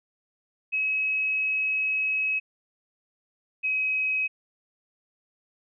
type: tone pair in turn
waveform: sine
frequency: 2560 / 2541 Hz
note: D#7 / D#7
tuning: +49 / +36 cents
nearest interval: unison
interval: 13 cents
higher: first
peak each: -23 dBFS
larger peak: neither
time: 0.72-2.4 / 3.63-4.28 s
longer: first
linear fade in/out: 20 ms
effects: none